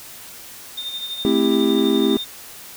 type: tone with tremolo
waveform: sine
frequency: 3640 Hz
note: A#7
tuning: 42 cents flat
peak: -24 dBFS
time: 0.77-2.25 s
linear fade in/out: 10 ms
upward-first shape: sine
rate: 12 Hz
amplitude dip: 55%
type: chord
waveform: triangle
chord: A minor seventh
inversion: none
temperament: just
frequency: 220 / 264 / 330 / 396 Hz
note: A3 / C4 / E4 / G4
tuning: 0 / +16 / +2 / +18 cents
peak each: -19 / -18 / -19 / -18 dBFS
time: 1.25-2.17 s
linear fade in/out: 0 ms
effects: white hiss -39 dBFS RMS until 2.76 s